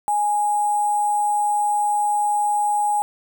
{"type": "tone with sample-and-hold", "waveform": "sine", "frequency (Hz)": 830.6, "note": "G#5", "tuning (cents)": 0, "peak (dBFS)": -17, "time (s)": [0.08, 3.02], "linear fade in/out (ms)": 0, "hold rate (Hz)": 8820, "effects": []}